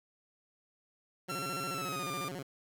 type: tone with vibrato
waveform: 15% pulse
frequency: 157.9 Hz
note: D#3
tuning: 26 cents sharp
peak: -33 dBFS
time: 1.28-2.43 s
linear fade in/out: 10 ms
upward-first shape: square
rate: 14 Hz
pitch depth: 250 cents each way
type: tone with pitch glide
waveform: sawtooth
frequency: 1356 to 1194.2 Hz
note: E6 to D6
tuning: +49 to +29 cents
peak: -33 dBFS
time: 1.29-2.29 s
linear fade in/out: 10 ms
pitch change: -220 cents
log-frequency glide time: 1.71-2.11 s
effects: 11-bit